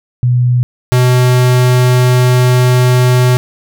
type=tone pair in turn; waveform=sine / square; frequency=123.47 / 125.41 Hz; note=B2 / B2; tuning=0 / +27 cents; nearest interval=unison; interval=27 cents; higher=second; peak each=-7 dBFS; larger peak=neither; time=0.23-0.63 / 0.92-3.37 s; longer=second; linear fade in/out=0 ms; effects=none